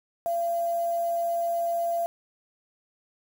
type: tone with quantisation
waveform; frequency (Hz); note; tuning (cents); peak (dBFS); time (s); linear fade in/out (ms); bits
sine; 682; F5; -41; -24; 0.26-2.06; 0; 7
effects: none